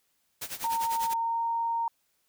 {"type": "noise with tremolo", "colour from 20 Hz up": "white", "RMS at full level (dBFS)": -35, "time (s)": [0.41, 1.14], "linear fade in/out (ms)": 10, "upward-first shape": "sine", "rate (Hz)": 10, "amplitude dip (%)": 85}
{"type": "tone with pitch glide", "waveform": "sine", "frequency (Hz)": [917, 924.4], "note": ["A#5", "A#5"], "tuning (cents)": [-29, -15], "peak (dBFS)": -26, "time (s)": [0.64, 1.88], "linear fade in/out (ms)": 2, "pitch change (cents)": 14, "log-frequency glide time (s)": [1.16, 1.43]}
{"effects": ["white hiss -73 dBFS RMS until 2.28 s"]}